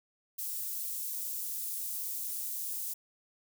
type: high-pass noise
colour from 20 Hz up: white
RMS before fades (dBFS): -37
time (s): 0.38-2.94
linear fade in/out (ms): 10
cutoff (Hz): 9100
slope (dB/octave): 12
effects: none